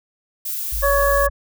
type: noise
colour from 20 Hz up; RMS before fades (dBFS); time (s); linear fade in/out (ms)
violet; -26; 0.45-1.27; 10
type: tone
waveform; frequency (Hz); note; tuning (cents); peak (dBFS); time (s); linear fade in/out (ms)
sine; 51.91; G#1; 0; -23; 0.72-1.3; 10
type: harmonic tone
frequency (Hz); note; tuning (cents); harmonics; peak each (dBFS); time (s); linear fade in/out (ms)
562; C#5; +24; 1 / 2 / 3; -17 / -20 / -22; 0.82-1.29; 20
effects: none